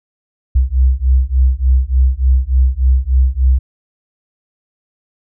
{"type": "beating tone pair", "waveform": "sine", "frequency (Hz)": [62.9, 66.3], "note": ["B1", "C2"], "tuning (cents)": [32, 23], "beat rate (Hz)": 3.4, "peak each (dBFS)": -12, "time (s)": [0.55, 3.59], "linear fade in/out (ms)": 10, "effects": []}